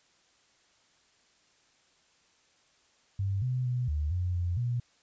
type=tone with pitch steps; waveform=sine; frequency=98 / 126.9 / 124.1 / 75 / 89.9 / 87.8 / 121 Hz; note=G2 / B2 / B2 / D2 / F#2 / F2 / B2; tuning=0 / +47 / +9 / +37 / -49 / +10 / -35 cents; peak=-27 dBFS; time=3.19-4.8 s; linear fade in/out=5 ms; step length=230 ms; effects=white hiss -66 dBFS RMS until 5.02 s + resampled to 16000 Hz